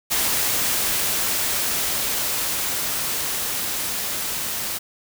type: noise with level ramp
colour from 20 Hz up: white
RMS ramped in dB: -21 to -27 dBFS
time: 0.1-4.79 s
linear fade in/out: 20 ms
effects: none